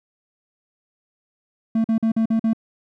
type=tone bursts; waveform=triangle; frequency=224 Hz; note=A3; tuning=31 cents sharp; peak=-14 dBFS; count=6; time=1.75-2.533 s; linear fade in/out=5 ms; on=93 ms; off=45 ms; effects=none